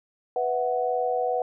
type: chord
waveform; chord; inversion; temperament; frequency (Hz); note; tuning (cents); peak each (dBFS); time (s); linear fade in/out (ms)
sine; B suspended fourth; none; just; 493.9 / 658.5 / 740.8; B4 / E5 / F#5; 0 / -2 / +2; -26 / -31 / -26; 0.36-1.42; 2
effects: none